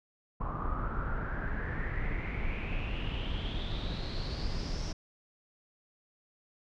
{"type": "noise with low-pass filter sweep", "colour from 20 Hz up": "brown", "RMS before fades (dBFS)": -34, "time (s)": [0.4, 4.93], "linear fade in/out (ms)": 10, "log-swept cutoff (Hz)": [1100, 5600], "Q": 7.7, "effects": []}